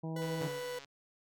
harmonic tone, 161.1 Hz, E3, 39 cents flat, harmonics 1 / 2 / 3 / 4 / 5 / 6, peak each -37 / -43 / -47 / -49 / -51 / -53 dBFS, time 0.03-0.48 s, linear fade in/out 10 ms
40% pulse tone, 493.9 Hz, B4, in tune, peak -37 dBFS, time 0.16-0.79 s, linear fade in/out 5 ms
click train, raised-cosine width 0.2 ms, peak -33 dBFS, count 88, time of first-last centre 0.22-0.846 s, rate 139 Hz
sawtooth tone with exponential decay, 144.1 Hz, D3, 33 cents flat, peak -32 dBFS, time 0.41-0.86 s, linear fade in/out 5 ms, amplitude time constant 97 ms
effects none

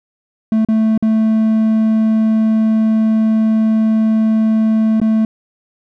triangle tone with dropouts, 220 Hz, A3, in tune, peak -8 dBFS, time 0.52-5.25 s, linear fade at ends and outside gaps 2 ms, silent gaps 0.649-0.686 / 0.977-1.025 / 5.001-5.015 s, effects none

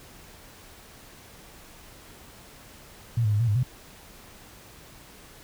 sine tone with pitch steps, 116.8 / 105.9 / 104 / 118.2 / 103.2 / 126.4 Hz, A#2 / G#2 / G#2 / A#2 / G#2 / B2, +4 / +34 / +3 / +24 / -10 / +41 cents, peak -20 dBFS, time 3.17-3.632 s, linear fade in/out 5 ms, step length 77 ms, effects pink hiss -49 dBFS RMS until 5.43 s

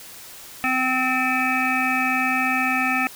harmonic tone with a mistuned harmonic, 257.1 Hz, C4, 30 cents flat, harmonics 1 / 3 / 5 / 7 / 9 / 10, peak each -26 / -26 / -26 / -26 / -26 / -26 dBFS, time 0.64-3.07 s, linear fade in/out 0 ms, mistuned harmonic 5, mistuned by +19 cents, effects white hiss -41 dBFS RMS until 3.15 s

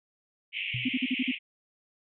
white band-pass noise, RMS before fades -34 dBFS, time 0.52-1.39 s, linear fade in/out 50 ms, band 2100 to 3100 Hz, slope 96 dB/octave
sine tone with exponential decay, 123.47 Hz, B2, in tune, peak -28 dBFS, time 0.74-0.99 s, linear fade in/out 5 ms, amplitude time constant 53 ms
sine tone bursts, 255.7 Hz, C4, 40 cents flat, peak -24 dBFS, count 6, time 0.85-1.316 s, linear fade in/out 10 ms, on 41 ms, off 44 ms
effects none

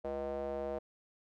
square tone with band-pass filter, 69.3 Hz, C#2, in tune, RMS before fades -38 dBFS, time 0.04-0.79 s, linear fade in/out 10 ms, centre 570 Hz, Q 4.6, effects none

